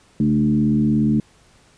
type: tone with frequency modulation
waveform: sine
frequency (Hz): 218.1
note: A3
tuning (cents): -15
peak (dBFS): -14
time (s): 0.2-1.2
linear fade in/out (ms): 2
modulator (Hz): 77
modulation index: 0.95
effects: pink hiss -54 dBFS RMS until 1.77 s + resampled to 22050 Hz